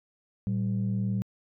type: tone pair together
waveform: sine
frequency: 113.66 / 192.7 Hz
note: A#2 / G3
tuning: -43 / -29 cents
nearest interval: major sixth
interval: 914 cents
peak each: -27 dBFS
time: 0.47-1.22 s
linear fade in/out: 0 ms
effects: tanh soft clip ceiling -21 dBFS